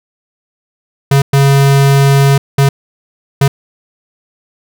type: tone bursts at uneven times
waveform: square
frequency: 138.59 Hz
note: C#3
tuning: in tune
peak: -6 dBFS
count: 4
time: 1.11-1.22 / 1.33-2.38 / 2.58-2.69 / 3.41-3.48 s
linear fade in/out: 5 ms
effects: none